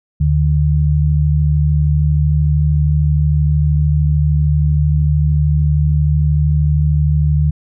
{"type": "tone pair together", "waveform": "sine", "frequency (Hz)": [76.4, 149.48], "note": ["D#2", "D3"], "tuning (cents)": [-31, 31], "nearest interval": "octave", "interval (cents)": 1162, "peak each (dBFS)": -13, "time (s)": [0.2, 7.51], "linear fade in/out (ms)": 10, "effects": []}